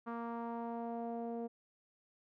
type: tone with low-pass filter sweep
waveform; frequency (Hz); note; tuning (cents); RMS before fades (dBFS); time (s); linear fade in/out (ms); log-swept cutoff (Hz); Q
sawtooth; 233.1; A#3; 0; -41; 0.06-1.48; 20; 1200 to 570; 2.9
effects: none